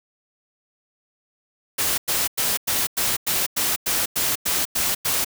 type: noise bursts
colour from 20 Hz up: white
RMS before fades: -22 dBFS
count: 12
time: 1.78-5.247 s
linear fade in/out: 10 ms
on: 200 ms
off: 97 ms
effects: none